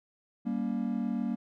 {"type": "chord", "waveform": "triangle", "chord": "G diminished", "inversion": "none", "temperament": "just", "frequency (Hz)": [196, 235.2, 282.2], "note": ["G3", "Bb3", "Db4"], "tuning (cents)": [0, 16, 31], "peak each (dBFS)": [-32, -29, -35], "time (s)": [0.45, 1.36], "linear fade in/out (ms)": 20, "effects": []}